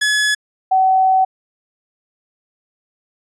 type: tone pair in turn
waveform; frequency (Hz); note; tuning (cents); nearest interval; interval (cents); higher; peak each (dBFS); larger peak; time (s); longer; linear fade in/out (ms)
sawtooth / sine; 1700 / 757.3; G#6 / F#5; +40 / +40; octave + major second; 1400; first; -10; neither; 0.01-0.35 / 0.71-1.25; second; 10
effects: resampled to 22050 Hz